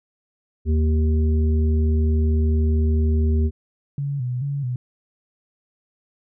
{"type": "harmonic tone", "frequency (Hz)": 77.78, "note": "D#2", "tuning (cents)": 0, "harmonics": [1, 3, 5], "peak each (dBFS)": [-16, -26, -30], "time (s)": [0.65, 3.51], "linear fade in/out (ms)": 50}
{"type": "tone with vibrato", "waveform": "sine", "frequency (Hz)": 132.5, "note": "C3", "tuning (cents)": 22, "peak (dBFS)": -22, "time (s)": [3.98, 4.76], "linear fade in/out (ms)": 2, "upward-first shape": "square", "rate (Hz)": 2.3, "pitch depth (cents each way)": 110}
{"effects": []}